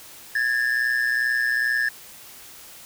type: ring-modulated tone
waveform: triangle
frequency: 1721 Hz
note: A6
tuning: 39 cents flat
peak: -15 dBFS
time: 0.35-1.89 s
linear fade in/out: 5 ms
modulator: 61.2 Hz
effects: white hiss -44 dBFS RMS until 2.85 s